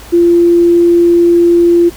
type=tone; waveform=sine; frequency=344 Hz; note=F4; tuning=26 cents flat; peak=-4 dBFS; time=0.12-1.9 s; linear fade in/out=20 ms; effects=added 60 Hz sine -36 dBFS peak until 1.96 s + pink hiss -34 dBFS RMS until 1.96 s